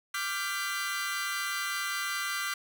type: chord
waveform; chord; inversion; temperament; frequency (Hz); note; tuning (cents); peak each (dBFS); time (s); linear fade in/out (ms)
sawtooth; G dominant seventh; second; equal with one note detuned; 1174.7 / 1396.9 / 1568 / 2005; D6 / F6 / G6 / B6; 0 / 0 / 0 / +26; -33; 0.14-2.54; 5
effects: none